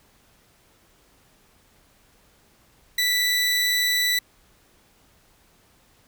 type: tone pair together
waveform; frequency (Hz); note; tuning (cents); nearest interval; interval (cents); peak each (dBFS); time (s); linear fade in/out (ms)
45% pulse; 1975.5 / 3951; B6 / B7; 0 / 0; octave; 1200; -23; 2.98-4.19; 5
effects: pink hiss -59 dBFS RMS until 6.07 s